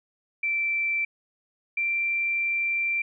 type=tone pair in turn; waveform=sine; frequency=2338 / 2356 Hz; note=D7 / D7; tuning=-8 / +5 cents; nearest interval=unison; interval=13 cents; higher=second; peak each=-23 dBFS; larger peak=neither; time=0.43-1.05 / 1.77-3.02 s; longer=second; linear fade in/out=5 ms; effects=none